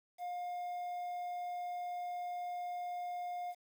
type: tone with quantisation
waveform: triangle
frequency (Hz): 711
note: F5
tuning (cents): +31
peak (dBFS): -36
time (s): 0.18-3.55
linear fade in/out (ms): 50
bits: 10
effects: none